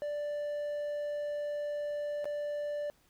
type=tone with dropouts; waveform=triangle; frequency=587.3 Hz; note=D5; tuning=in tune; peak=-31 dBFS; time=0.02-2.9 s; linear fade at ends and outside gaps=0 ms; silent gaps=2.244-2.255 s; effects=pink hiss -68 dBFS RMS until 3.09 s